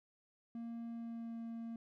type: tone with pitch glide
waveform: triangle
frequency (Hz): 232.1 to 229.7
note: A#3 to A#3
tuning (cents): -7 to -25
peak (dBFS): -40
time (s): 0.55-1.76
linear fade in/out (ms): 2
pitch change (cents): -18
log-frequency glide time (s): 0.89-1.38
effects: none